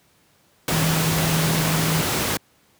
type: tone in noise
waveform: sine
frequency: 160.5 Hz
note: E3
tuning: 46 cents flat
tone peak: -20 dBFS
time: 0.72-2.01 s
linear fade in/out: 2 ms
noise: pink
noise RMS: -22 dBFS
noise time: 0.68-2.37 s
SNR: -1 dB
effects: pink hiss -59 dBFS RMS until 2.79 s + high-pass 100 Hz 12 dB/octave